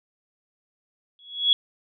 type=tone with exponential growth; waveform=sine; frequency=3355 Hz; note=G#7; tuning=17 cents sharp; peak=-12 dBFS; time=1.19-1.53 s; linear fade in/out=1 ms; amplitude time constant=72 ms; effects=none